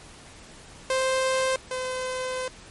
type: tone pair in turn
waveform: sawtooth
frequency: 523.3 / 512.5 Hz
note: C5 / C5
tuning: 0 / -36 cents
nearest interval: unison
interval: 36 cents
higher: first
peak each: -18 / -24 dBFS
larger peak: first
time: 0.9-1.56 / 1.71-2.48 s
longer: second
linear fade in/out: 2 ms
effects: pink hiss -47 dBFS RMS until 2.7 s + MP3 48 kbps